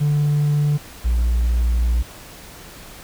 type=tone pair in turn; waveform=triangle; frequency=147.1 / 58.92 Hz; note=D3 / A#1; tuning=+3 / +19 cents; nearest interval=octave + major third; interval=1584 cents; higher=first; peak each=-12 dBFS; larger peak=neither; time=0-0.78 / 1.04-2.03 s; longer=second; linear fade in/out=20 ms; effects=tanh soft clip ceiling -10 dBFS + pink hiss -40 dBFS RMS until 3.03 s